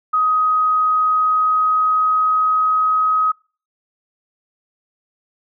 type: tone with pitch glide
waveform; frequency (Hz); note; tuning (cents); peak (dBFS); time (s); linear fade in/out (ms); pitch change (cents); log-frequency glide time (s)
sine; 1257 to 1265.7; D#6 to D#6; +17 to +29; -13; 0.13-3.32; 10; +12; 0.86-3.07
effects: noise-tail reverb RT60 0.4 s tail -26 dB re dry